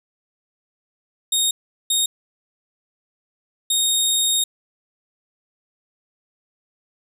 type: tone bursts at uneven times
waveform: 20% pulse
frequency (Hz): 3717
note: A#7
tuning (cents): -6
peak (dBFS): -11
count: 3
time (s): 1.32-1.51 / 1.9-2.06 / 3.7-4.44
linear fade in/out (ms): 5
effects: none